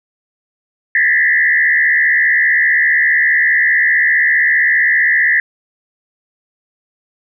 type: tone with frequency modulation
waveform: sine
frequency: 1865 Hz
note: A#6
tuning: in tune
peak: -9 dBFS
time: 0.95-5.4 s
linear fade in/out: 2 ms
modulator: 75.2 Hz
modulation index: 2
effects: none